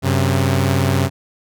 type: tone pair together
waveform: sawtooth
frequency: 94.7 / 133.74 Hz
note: F#2 / C3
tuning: +41 / +38 cents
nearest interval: tritone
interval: 597 cents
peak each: -13 dBFS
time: 0.02-1.1 s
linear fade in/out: 50 ms
effects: none